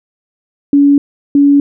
sine tone pair in turn, 283.8 / 283.8 Hz, C#4 / C#4, +41 / +41 cents, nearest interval unison, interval 0 cents, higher neither, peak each -4 dBFS, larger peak neither, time 0.73-0.98 / 1.35-1.6 s, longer neither, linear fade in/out 2 ms, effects none

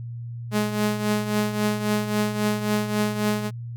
sawtooth tone with tremolo, 210.4 Hz, G#3, 23 cents sharp, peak -15 dBFS, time 0.51-3.51 s, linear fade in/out 50 ms, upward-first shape triangle, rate 3.7 Hz, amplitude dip 70%, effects added 118 Hz sine -31 dBFS peak until 3.76 s

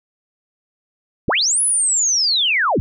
sine linear two-way sweep, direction up then down, 33.63 to 10440 to 50.5 Hz, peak -14 dBFS, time 1.28-2.8 s, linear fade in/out 0 ms, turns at 1.62 s, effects none

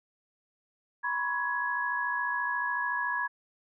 sine tone cluster, 977 / 1031 / 1104 / 1674 Hz, B5 / C6 / C#6 / G#6, -19 / -26 / -7 / +13 cents, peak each -33 / -39 / -39 / -30 dBFS, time 1.03-3.28 s, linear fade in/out 20 ms, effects none

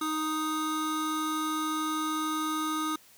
square tone pair together, 311.1 / 1244.4 Hz, D#4 / D#6, 0 / 0 cents, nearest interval 2 octaves, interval 2400 cents, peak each -32 / -32 dBFS, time 0.01-2.96 s, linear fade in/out 5 ms, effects white hiss -57 dBFS RMS until 3.17 s

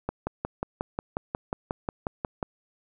click train, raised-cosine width 1 ms, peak -14 dBFS, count 14, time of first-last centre 0.09-2.428 s, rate 5.56 Hz, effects none

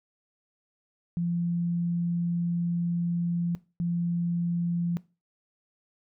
sine tone bursts at uneven times, 172 Hz, F3, 26 cents flat, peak -25 dBFS, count 2, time 1.17-3.55 / 3.8-4.97 s, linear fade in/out 0 ms, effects noise-tail reverb RT60 0.3 s tail -20 dB re dry

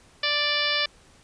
harmonic tone, 587.3 Hz, D5, in tune, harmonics 1 / 2 / 3 / 4 / 5 / 6 / 7 / 8 / 9, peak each -33 / -33 / -29 / -29 / -30 / -29 / -33 / -31 / -33 dBFS, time 0.23-0.86 s, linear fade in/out 5 ms, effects pink hiss -55 dBFS RMS until 1.23 s + resampled to 22050 Hz

